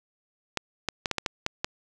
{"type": "clicks", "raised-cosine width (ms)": 0.2, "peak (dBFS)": -9, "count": 8, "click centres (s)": [0.573, 0.887, 1.058, 1.113, 1.183, 1.262, 1.464, 1.645], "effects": []}